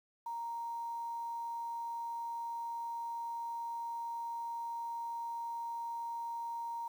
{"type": "tone with quantisation", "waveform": "sine", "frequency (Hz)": 932.3, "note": "A#5", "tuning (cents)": 0, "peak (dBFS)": -37, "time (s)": [0.26, 6.88], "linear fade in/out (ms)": 5, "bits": 10, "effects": []}